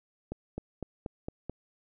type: accelerating click train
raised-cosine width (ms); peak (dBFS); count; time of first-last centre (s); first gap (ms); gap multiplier
2; -22; 6; 0.32-1.496; 260; 0.95
effects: none